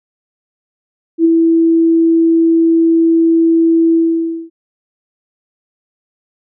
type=tone with ADSR envelope; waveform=sine; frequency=329.6 Hz; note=E4; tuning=in tune; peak=-4 dBFS; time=1.18-4.5 s; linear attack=69 ms; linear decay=14 ms; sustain=-3 dB; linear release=560 ms; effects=none